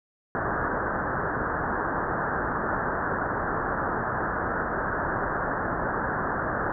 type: low-pass noise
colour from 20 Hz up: white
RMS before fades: -28 dBFS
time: 0.35-6.72 s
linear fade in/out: 0 ms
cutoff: 1700 Hz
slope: 96 dB/octave
effects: none